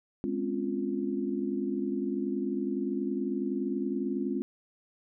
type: chord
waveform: sine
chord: Db major seventh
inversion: second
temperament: equal with one note detuned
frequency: 207.7 / 257.1 / 277.2 / 349.2 Hz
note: Ab3 / C4 / Db4 / F4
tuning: 0 / -30 / 0 / 0 cents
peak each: -34 dBFS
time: 0.24-4.42 s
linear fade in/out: 0 ms
effects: none